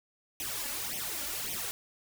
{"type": "noise with flanger", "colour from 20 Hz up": "white", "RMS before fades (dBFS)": -36, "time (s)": [0.4, 1.71], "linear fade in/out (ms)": 0, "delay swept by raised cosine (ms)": [0.33, 3.53], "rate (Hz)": 1.8, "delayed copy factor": 0.95, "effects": []}